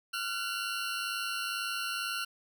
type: tone pair together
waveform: 20% pulse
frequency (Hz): 1377.9 / 1480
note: F6 / F#6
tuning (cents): -24 / 0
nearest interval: minor second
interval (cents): 124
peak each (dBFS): -29 / -33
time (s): 0.13-2.25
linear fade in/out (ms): 10
effects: none